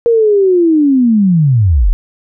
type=linear sweep; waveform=sine; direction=down; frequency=475.2 to 32.7 Hz; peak=-6 dBFS; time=0.06-1.93 s; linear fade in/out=0 ms; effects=none